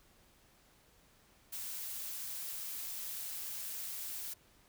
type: noise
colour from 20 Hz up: blue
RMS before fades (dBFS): -42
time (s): 1.52-4.34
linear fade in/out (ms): 10
effects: pink hiss -66 dBFS RMS until 4.68 s